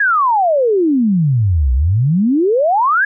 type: exponential two-way sweep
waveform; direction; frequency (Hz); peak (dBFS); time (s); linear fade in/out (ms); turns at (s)
sine; down then up; 1709 to 60.1 to 1709; -10; 0-3.05; 5; 1.73
effects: none